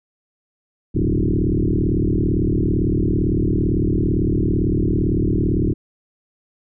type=tone with frequency modulation; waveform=sine; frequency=108.1 Hz; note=A2; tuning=30 cents flat; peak=-15 dBFS; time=0.94-5.74 s; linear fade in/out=20 ms; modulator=37.8 Hz; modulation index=6.8; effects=none